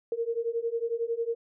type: beating tone pair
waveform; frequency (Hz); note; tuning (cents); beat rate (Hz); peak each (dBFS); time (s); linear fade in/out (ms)
sine; 457.5 / 468.5; A#4 / A#4; -32 / +9; 11; -31 / -30; 0.12-1.35; 2
effects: none